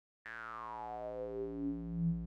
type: tone with band-pass filter sweep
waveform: square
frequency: 56.9 Hz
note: A#1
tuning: 41 cents flat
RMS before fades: -40 dBFS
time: 0.25-2.26 s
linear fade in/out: 10 ms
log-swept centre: 1800 to 130 Hz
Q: 8.8
effects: none